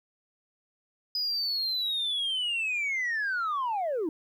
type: linear sweep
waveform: sine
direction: down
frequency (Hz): 5000 to 293.7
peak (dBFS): -25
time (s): 1.15-4.09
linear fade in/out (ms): 2
effects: tanh soft clip ceiling -25 dBFS + 11-bit